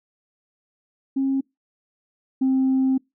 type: tone pair in turn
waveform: sine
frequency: 270 / 263.5 Hz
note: C#4 / C4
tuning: -45 / +12 cents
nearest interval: unison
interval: 43 cents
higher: first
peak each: -18 / -15 dBFS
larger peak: second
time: 1.16-1.41 / 2.41-2.98 s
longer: second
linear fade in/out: 10 ms
effects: noise-tail reverb RT60 0.2 s tail -26 dB re dry + tanh soft clip ceiling -14 dBFS